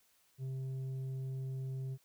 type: tone with tanh clipping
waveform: sine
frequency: 132.2 Hz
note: C3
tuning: 18 cents sharp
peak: -38 dBFS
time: 0.38-1.98 s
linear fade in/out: 50 ms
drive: 5 dB
effects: white hiss -71 dBFS RMS until 2.04 s